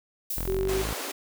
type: noise with exponential decay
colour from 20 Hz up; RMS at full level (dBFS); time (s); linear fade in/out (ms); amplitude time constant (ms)
violet; -29; 0.3-0.95; 5; 140
type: exponential sweep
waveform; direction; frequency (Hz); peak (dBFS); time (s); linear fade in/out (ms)
sawtooth; up; 41 to 55; -26; 0.37-0.93; 0
type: tone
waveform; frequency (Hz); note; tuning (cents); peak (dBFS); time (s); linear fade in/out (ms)
sine; 381.4; G4; -47; -25; 0.47-0.83; 20
type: high-pass noise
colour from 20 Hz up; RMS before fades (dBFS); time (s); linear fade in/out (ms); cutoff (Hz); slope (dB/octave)
pink; -34; 0.68-1.12; 10; 270; 48
effects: none